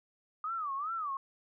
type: tone with vibrato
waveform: sine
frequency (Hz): 1212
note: D#6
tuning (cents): -46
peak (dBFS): -33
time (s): 0.44-1.17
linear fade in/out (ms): 2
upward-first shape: sine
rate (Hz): 2.5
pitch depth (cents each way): 200
effects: none